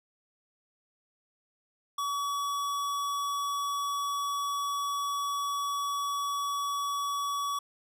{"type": "tone with hard clipping", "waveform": "sine", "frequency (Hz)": 1135, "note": "C#6", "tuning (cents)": 41, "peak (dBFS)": -31, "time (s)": [1.98, 7.59], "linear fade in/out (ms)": 5, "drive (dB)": 18, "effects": []}